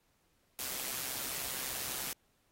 white noise with amplitude modulation, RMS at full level -36 dBFS, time 0.59-2.13 s, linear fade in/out 0 ms, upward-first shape sine, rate 131 Hz, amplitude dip 60%, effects pink hiss -74 dBFS RMS until 2.51 s + AAC 48 kbps

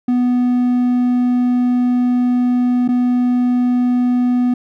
triangle tone with dropouts, 246.9 Hz, B3, in tune, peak -10 dBFS, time 0.08-4.54 s, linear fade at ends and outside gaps 5 ms, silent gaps 2.879-2.887 s, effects none

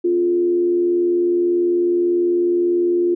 sine tone with frequency modulation, 350 Hz, F4, 4 cents sharp, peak -14 dBFS, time 0.04-3.15 s, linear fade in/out 10 ms, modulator 81.7 Hz, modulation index 0.31, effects none

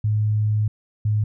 sine tone pair in turn, 106.6 / 106.21 Hz, G#2 / G#2, +46 / +39 cents, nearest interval unison, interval 7 cents, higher first, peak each -17 dBFS, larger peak neither, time 0.04-0.68 / 1.05-1.24 s, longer first, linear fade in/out 5 ms, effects none

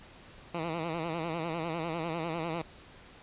10% pulse tone with vibrato, 164.81 Hz, E3, in tune, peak -24 dBFS, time 0.54-2.62 s, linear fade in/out 5 ms, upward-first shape sine, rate 10 Hz, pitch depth 92 cents each way, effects pink hiss -53 dBFS RMS until 3.22 s + resampled to 8000 Hz

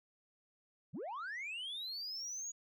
sine linear sweep, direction up, 105.3 to 6800 Hz, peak -38 dBFS, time 0.93-2.52 s, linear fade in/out 20 ms, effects tanh soft clip ceiling -39 dBFS

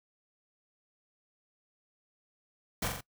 pink noise with echo, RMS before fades -32 dBFS, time 2.82-2.88 s, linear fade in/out 5 ms, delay 43 ms, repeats 3, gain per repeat -4 dB, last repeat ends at 3.009 s, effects noise-tail reverb RT60 0.1 s tail -21 dB re dry

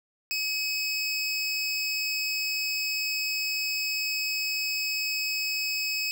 square tone cluster, 2543 / 4655 / 5200 Hz, D#7 / D8 / E8, +37 / -16 / -24 cents, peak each -30 / -38 / -32 dBFS, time 0.31-6.11 s, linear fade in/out 0 ms, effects none

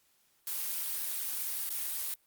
blue noise with dropouts, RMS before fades -35 dBFS, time 0.47-2.14 s, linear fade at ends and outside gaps 1 ms, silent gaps 1.692-1.703 s, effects white hiss -70 dBFS RMS until 2.26 s + Opus 48 kbps

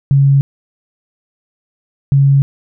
sine tone pair in turn, 138.59 / 138.59 Hz, C#3 / C#3, 0 / 0 cents, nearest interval unison, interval 0 cents, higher neither, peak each -6 dBFS, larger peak neither, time 0.11-0.41 / 2.12-2.42 s, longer neither, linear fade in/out 0 ms, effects none

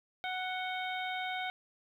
harmonic tone with a mistuned harmonic, 740 Hz, F#5, in tune, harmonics 1 / 2 / 3 / 4 / 5, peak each -37 / -41 / -40 / -46 / -45 dBFS, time 0.24-1.5 s, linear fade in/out 0 ms, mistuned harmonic 4, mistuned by +98 cents, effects 11-bit

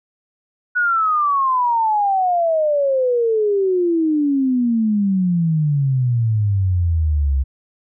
sine exponential sweep, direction down, 1480 to 65.41 Hz, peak -14 dBFS, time 0.75-7.44 s, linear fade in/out 20 ms, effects none

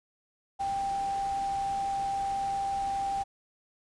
sine tone in noise, 789 Hz, G5, 11 cents sharp, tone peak -28 dBFS, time 0.59-3.24 s, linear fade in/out 20 ms, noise pink, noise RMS -45 dBFS, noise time 0.59-3.24 s, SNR +14 dB, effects resampled to 22050 Hz

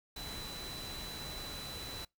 sine tone in noise, 3983 Hz, B7, 14 cents sharp, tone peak -45 dBFS, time 0.16-2.05 s, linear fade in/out 5 ms, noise pink, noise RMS -45 dBFS, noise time 0.16-2.05 s, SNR -3 dB, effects noise-tail reverb RT60 0.2 s tail -25 dB re dry

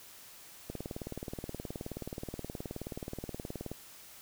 click train, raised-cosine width 2 ms, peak -25 dBFS, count 58, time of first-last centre 0.7-3.716 s, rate 18.9 Hz, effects white hiss -53 dBFS RMS until 4.21 s

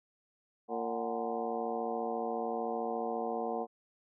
harmonic tone with a mistuned harmonic, 114.9 Hz, A#2, 25 cents flat, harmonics 2 / 3 / 4 / 5 / 6 / 7 / 8 / 9, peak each -41 / -43 / -37 / -42 / -37 / -44 / -47 / -47 dBFS, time 0.68-3.67 s, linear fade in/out 50 ms, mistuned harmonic 6, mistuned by +100 cents, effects none

